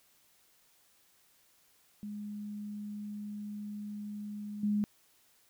sine tone with level steps, 207.7 Hz, G#3, in tune, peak -38 / -27 dBFS, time 2.03-4.84 s, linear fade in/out 0 ms, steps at 4.63 s, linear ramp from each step 5 ms, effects white hiss -67 dBFS RMS until 5.49 s

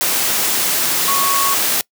sine tone in noise, 1108.7 Hz, C#6, in tune, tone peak -17 dBFS, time 1.08-1.54 s, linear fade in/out 0 ms, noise white, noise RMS -17 dBFS, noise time 0.01-1.81 s, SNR -3 dB, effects noise-tail reverb RT60 0.1 s tail -24 dB re dry + high-pass 150 Hz 12 dB/octave

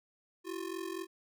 square ring-modulated tone, 356.7 Hz, F4, 37 cents sharp, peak -35 dBFS, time 0.44-1.07 s, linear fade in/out 50 ms, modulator 22.1 Hz, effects none

